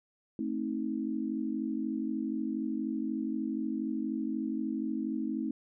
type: chord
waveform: sine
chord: A diminished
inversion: none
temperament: just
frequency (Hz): 220 / 264 / 316.8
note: A3 / C4 / Eb4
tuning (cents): 0 / +16 / +31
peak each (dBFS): -35 / -35 / -35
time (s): 0.39-5.51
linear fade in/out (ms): 2
effects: none